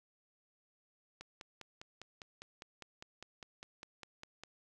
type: click train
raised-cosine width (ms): 0.2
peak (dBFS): -30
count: 17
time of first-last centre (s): 1.21-4.436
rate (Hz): 4.96
effects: none